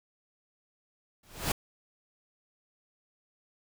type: noise with exponential growth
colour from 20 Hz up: pink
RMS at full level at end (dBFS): -25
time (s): 1.23-1.52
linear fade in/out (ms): 5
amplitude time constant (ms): 63
effects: none